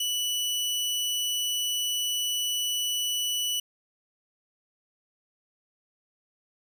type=tone; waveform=sawtooth; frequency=2960 Hz; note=F#7; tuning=in tune; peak=-23 dBFS; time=0-3.6 s; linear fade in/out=5 ms; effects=none